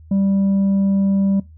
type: tone with tanh clipping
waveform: sine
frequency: 196 Hz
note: G3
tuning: in tune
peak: -15 dBFS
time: 0.11-1.4 s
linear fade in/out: 5 ms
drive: 4 dB
effects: noise-tail reverb RT60 0.2 s tail -20 dB re dry + added 79 Hz sine -40 dBFS peak until 1.57 s